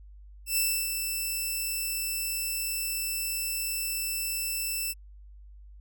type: tone with ADSR envelope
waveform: 5% pulse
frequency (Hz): 2657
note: E7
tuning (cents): +13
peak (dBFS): -14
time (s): 0.46-4.94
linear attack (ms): 110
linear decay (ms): 300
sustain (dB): -6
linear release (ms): 33
effects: added 50 Hz sine -46 dBFS peak until 5.8 s